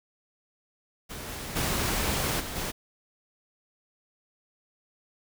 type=noise with level steps; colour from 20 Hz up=pink; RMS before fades=-39 / -37 / -28 / -36 / -32 dBFS; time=1.09-2.72 s; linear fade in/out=20 ms; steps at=1.27 / 1.55 / 2.39 / 2.55 s; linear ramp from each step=20 ms; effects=none